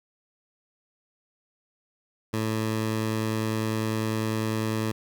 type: tone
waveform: 15% pulse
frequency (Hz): 110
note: A2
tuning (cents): 0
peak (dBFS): -19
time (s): 2.33-4.92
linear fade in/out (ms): 10
effects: 10-bit